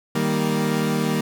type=chord; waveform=30% pulse; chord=Eb major; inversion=none; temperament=equal; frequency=155.56 / 196 / 233.1 Hz; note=Eb3 / G3 / Bb3; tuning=0 / 0 / 0 cents; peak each=-22 / -22 / -21 dBFS; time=0.15-1.21 s; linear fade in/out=5 ms; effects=none